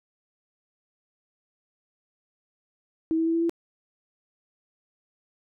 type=tone with pitch steps; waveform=sine; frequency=322.5 / 325.9 / 329.3 / 332.7 / 336.2 Hz; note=E4 / E4 / E4 / E4 / E4; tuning=-38 / -20 / -2 / +16 / +34 cents; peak=-21 dBFS; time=3.11-3.495 s; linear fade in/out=0 ms; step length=77 ms; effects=none